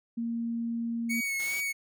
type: tone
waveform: sine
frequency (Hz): 232.2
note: A#3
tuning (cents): -7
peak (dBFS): -29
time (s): 0.17-1.21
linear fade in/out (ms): 10
type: tone with vibrato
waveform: 45% pulse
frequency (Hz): 2217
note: C#7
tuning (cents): 0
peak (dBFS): -29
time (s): 1.09-1.73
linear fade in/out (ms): 20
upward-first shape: sine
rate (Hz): 2.5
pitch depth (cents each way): 29
type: noise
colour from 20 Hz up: white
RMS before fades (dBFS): -42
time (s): 1.39-1.61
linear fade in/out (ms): 10
effects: none